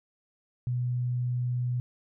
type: tone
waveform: sine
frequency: 123.47 Hz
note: B2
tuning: in tune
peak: -26 dBFS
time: 0.67-1.8 s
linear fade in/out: 0 ms
effects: none